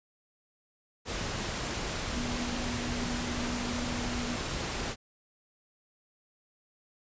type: tone in noise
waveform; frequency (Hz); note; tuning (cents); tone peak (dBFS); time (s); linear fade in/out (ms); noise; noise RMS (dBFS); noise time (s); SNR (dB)
sine; 242; B3; -35; -35; 2.11-4.38; 50; pink; -34; 1.05-4.96; -4
effects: resampled to 16000 Hz